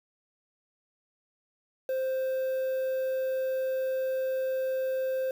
triangle tone with quantisation, 523.3 Hz, C5, in tune, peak -25 dBFS, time 1.89-5.31 s, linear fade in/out 2 ms, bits 8, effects none

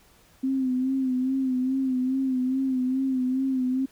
sine tone with vibrato, 260.3 Hz, C4, 9 cents flat, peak -22 dBFS, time 0.43-3.86 s, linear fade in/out 10 ms, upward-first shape sine, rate 2.4 Hz, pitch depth 51 cents each way, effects pink hiss -58 dBFS RMS until 3.91 s

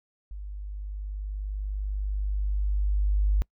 sine tone with level ramp, 50.2 Hz, G1, 42 cents sharp, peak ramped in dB -35 to -19 dBFS, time 0.31-3.42 s, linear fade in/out 0 ms, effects noise-tail reverb RT60 0.1 s tail -26 dB re dry

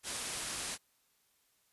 white low-pass noise, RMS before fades -40 dBFS, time 0.03-0.78 s, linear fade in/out 50 ms, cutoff 11000 Hz, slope 96 dB/octave, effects white hiss -73 dBFS RMS until 1.72 s + resampled to 32000 Hz

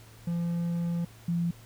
triangle / sine tone pair in turn, 170.9 / 170.9 Hz, F3 / F3, -37 / -37 cents, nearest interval unison, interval 0 cents, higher neither, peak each -25 dBFS, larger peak neither, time 0.27-1.05 / 1.28-1.51 s, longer first, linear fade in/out 5 ms, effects added 112 Hz sine -51 dBFS peak until 1.65 s + pink hiss -55 dBFS RMS until 1.65 s

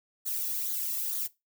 violet noise with flanger, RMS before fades -32 dBFS, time 0.25-1.28 s, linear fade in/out 20 ms, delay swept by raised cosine 0.37 to 1.37 ms, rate 2.2 Hz, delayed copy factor -0.7, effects noise-tail reverb RT60 0.2 s tail -18 dB re dry

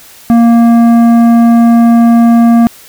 sine tone with tanh clipping, 233.1 Hz, A#3, in tune, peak -4 dBFS, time 0.3-2.67 s, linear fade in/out 0 ms, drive 11 dB, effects white hiss -36 dBFS RMS until 2.88 s

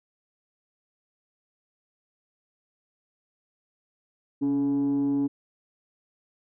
sine tone with frequency modulation, 280.8 Hz, C#4, 22 cents sharp, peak -20 dBFS, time 4.41-5.28 s, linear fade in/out 20 ms, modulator 148 Hz, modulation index 0.29, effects tanh soft clip ceiling -20 dBFS

